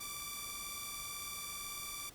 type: beating tone pair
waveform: 5% pulse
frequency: 1156 / 1174 Hz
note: D6 / D6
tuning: -28 / -1 cents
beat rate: 18 Hz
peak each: -33 / -32 dBFS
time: 0-2.1 s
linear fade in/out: 10 ms
effects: pink hiss -57 dBFS RMS until 2.14 s + Opus 48 kbps